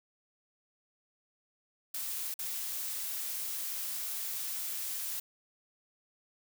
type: noise with dropouts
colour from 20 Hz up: blue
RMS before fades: -37 dBFS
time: 1.94-5.2 s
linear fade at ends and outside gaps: 5 ms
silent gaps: 2.341-2.39 s
effects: none